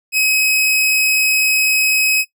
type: tone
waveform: sawtooth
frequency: 2544 Hz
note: D#7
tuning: 38 cents sharp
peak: -9 dBFS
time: 0.12-2.25 s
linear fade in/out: 50 ms
effects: noise-tail reverb RT60 0.1 s tail -17 dB re dry